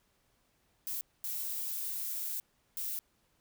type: noise bursts at uneven times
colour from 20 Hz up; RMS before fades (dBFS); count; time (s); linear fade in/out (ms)
violet; -37; 3; 0.87-1.01 / 1.24-2.4 / 2.77-2.99; 0
effects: pink hiss -73 dBFS RMS until 3.4 s

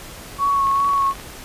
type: tone with vibrato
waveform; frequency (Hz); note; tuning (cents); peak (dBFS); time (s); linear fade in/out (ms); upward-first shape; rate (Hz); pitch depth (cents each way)
sine; 1108.7; C#6; 0; -15; 0.38-1.14; 50; sine; 2.5; 22
type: click train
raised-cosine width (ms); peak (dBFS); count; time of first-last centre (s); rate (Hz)
0.3; -20; 13; 0.67-1.199; 22.7
effects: pink hiss -37 dBFS RMS until 1.44 s + resampled to 32000 Hz

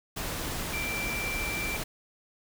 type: tone in noise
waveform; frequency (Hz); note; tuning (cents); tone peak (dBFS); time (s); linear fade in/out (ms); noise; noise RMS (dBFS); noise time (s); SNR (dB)
sine; 2349; D7; 0; -32; 0.73-1.77; 10; pink; -34; 0.16-1.84; -1
effects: none

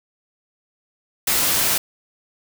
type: noise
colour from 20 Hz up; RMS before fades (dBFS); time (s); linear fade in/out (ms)
white; -19; 1.27-1.78; 5
effects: none

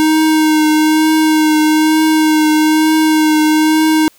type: tone with vibrato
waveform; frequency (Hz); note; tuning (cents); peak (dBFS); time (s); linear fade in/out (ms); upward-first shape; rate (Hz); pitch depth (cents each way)
square; 311.1; D#4; 0; -9; 0-4.08; 0; triangle; 1.1; 20
effects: white hiss -49 dBFS RMS until 4.18 s

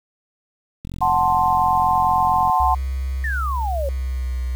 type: click train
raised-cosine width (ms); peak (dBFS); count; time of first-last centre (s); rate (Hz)
5; -20; 74; 0.85-2.498; 44.3
type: chord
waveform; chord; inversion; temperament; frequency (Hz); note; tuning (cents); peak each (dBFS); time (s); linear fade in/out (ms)
sine; F# diminished; none; equal; 740 / 880 / 1046.5; F#5 / A5 / C6; 0 / 0 / 0; -19; 1.01-2.75; 10
type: tone with pitch glide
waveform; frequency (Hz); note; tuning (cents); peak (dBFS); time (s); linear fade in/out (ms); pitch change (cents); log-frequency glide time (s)
sine; 66 to 62.69; C2 to B1; +16 to +27; -21; 2.6-4.55; 0; -89; 3.79-4.44
type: exponential sweep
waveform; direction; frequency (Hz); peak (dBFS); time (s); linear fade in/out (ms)
sine; down; 1864.7 to 529; -23; 3.24-3.89; 2
effects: 7-bit

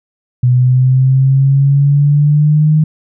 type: exponential sweep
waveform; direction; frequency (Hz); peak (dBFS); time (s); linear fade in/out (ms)
sine; up; 123.9 to 155.5; -6; 0.43-2.84; 5
effects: none

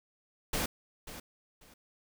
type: noise with echo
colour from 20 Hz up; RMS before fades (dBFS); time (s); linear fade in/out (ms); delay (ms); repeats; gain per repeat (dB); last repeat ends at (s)
pink; -32; 0.53-0.66; 5; 540; 2; -13; 1.74
effects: none

